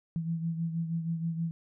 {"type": "beating tone pair", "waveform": "sine", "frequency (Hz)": [164.81, 171.11], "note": ["E3", "F3"], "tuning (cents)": [0, -35], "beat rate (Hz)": 6.3, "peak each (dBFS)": [-30, -38], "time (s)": [0.16, 1.51], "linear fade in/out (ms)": 0, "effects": []}